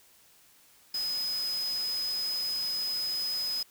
sine tone in noise, 5040 Hz, D#8, 21 cents sharp, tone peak -29 dBFS, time 0.94-3.63 s, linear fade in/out 5 ms, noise white, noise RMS -43 dBFS, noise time 0.94-3.63 s, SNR +11 dB, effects white hiss -60 dBFS RMS until 3.7 s

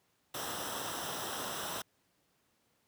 pink noise with comb filter, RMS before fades -39 dBFS, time 0.34-1.82 s, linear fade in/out 5 ms, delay 0.44 ms, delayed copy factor -0.7, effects pink hiss -74 dBFS RMS until 2.87 s + high-pass 100 Hz 12 dB/octave

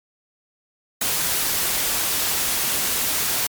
white noise, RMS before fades -22 dBFS, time 1.01-3.47 s, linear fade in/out 5 ms, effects MP3 96 kbps

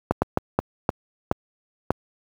slowing click train, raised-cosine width 1 ms, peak -4 dBFS, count 7, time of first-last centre 0.11-1.906 s, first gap 110 ms, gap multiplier 1.4, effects high-pass 60 Hz 12 dB/octave + 7-bit

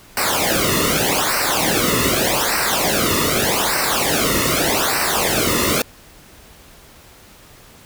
pink noise with flanger, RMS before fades -18 dBFS, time 0.17-5.82 s, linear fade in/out 2 ms, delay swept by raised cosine 0.29 to 1.29 ms, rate 0.83 Hz, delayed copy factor -0.9, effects pink hiss -45 dBFS RMS until 7.85 s

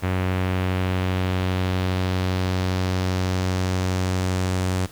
sawtooth tone with low-pass filter sweep, 92.5 Hz, F#2, in tune, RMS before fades -23 dBFS, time 0.02-4.87 s, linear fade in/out 20 ms, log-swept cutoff 2400 to 8800 Hz, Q 1.4, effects pink hiss -45 dBFS RMS until 4.91 s

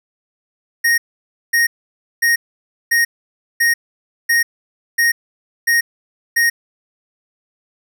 square tone bursts, 1864.7 Hz, A#6, in tune, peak -12 dBFS, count 9, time 0.84-6.5 s, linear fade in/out 10 ms, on 140 ms, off 550 ms, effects none

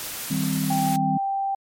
white noise, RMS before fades -32 dBFS, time 0-0.96 s, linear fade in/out 0 ms
sine chord, C minor, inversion first, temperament equal with one note detuned, 157.83 / 196 / 261.6 Hz, Eb3 / G3 / C4, +25 / 0 / 0 cents, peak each -26 dBFS, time 0.3-1.18 s, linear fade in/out 10 ms
sine tone, 785 Hz, G5, 2 cents sharp, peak -22 dBFS, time 0.7-1.55 s, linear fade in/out 5 ms
effects MP3 64 kbps

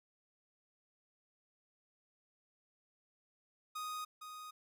45% pulse tone with echo, 1244.5 Hz, D#6, in tune, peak -40 dBFS, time 3.75-4.05 s, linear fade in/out 10 ms, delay 460 ms, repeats 1, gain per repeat -7 dB, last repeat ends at 4.51 s, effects none

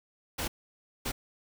pink noise bursts at uneven times, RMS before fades -33 dBFS, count 2, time 0.38-0.48 / 1.05-1.12 s, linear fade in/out 10 ms, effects none

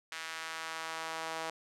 sawtooth tone with high-pass filter sweep, 161.7 Hz, E3, 33 cents flat, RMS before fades -40 dBFS, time 0.12-1.5 s, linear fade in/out 0 ms, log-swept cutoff 1700 to 710 Hz, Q 1.2, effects low-pass 9000 Hz 12 dB/octave

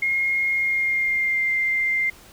sine tone with pitch glide, 2144 to 2095 Hz, C7 to C7, +42 to +2 cents, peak -19 dBFS, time 0.02-2.1 s, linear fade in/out 5 ms, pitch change -40 cents, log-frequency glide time 0.5-1.5 s, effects pink hiss -48 dBFS RMS until 2.32 s

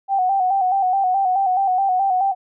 sine tone with vibrato, 760 Hz, F#5, 46 cents sharp, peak -15 dBFS, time 0.08-2.35 s, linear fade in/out 50 ms, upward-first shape square, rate 4.7 Hz, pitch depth 55 cents each way, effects none

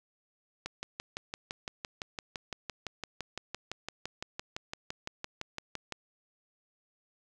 click train, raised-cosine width 0.2 ms, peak -19 dBFS, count 32, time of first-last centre 0.66-5.923 s, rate 5.89 Hz, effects none

